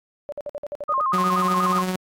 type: tone bursts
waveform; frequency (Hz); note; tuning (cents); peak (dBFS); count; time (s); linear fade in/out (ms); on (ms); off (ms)
sine; 582; D5; -16; -27; 9; 0.29-1.01; 0; 32; 54
type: tone with vibrato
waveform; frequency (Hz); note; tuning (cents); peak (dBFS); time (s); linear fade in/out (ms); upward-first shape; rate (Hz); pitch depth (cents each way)
sine; 1148; D6; -40; -19; 0.88-1.83; 20; square; 8.3; 130
type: tone with tremolo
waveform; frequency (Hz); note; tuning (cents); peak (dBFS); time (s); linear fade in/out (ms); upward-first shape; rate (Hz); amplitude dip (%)
sawtooth; 184.7; F#3; -3; -17; 1.13-1.96; 5; triangle; 16; 45
effects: AAC 64 kbps